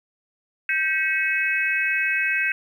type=tone cluster; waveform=sine; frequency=1567 / 1933 / 2204 / 2562 Hz; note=G6 / B6 / C#7 / E7; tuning=-1 / -38 / -11 / -50 cents; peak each=-24 / -28 / -27 / -24 dBFS; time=0.69-2.52 s; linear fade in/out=2 ms; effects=9-bit